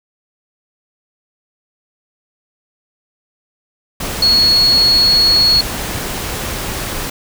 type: tone in noise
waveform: sine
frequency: 4340 Hz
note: C#8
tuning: 37 cents flat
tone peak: -8 dBFS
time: 4.22-5.61 s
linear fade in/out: 5 ms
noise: pink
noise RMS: -22 dBFS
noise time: 4-7.1 s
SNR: +11 dB
effects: none